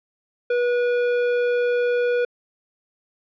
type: tone with tanh clipping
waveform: sine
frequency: 486 Hz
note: B4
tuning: 28 cents flat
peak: -20 dBFS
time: 0.5-2.25 s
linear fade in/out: 5 ms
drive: 15 dB
effects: low-pass 3000 Hz 12 dB/octave